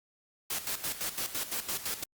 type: noise with tremolo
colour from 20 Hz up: white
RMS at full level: -33 dBFS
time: 0.5-2.04 s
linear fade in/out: 5 ms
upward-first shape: square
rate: 5.9 Hz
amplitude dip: 70%
effects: Opus 48 kbps